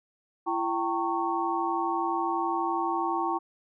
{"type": "tone cluster", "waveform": "sine", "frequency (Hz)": [339.1, 778, 910, 1105], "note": ["E4", "G5", "A#5", "C#6"], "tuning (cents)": [49, -13, -42, -6], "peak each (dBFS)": -31, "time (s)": [0.46, 3.39], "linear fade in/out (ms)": 20, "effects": []}